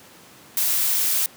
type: noise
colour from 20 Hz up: blue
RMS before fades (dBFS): -21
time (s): 0.57-1.26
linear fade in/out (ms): 2
effects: pink hiss -47 dBFS RMS until 1.36 s + high-pass 150 Hz 12 dB/octave